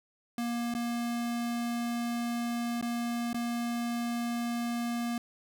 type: tone with dropouts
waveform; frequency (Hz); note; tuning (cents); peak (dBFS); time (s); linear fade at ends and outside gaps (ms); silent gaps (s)
square; 236.8; A#3; +27; -31; 0.38-5.18; 2; 0.74-0.749 / 2.813-2.825 / 3.331-3.344
effects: none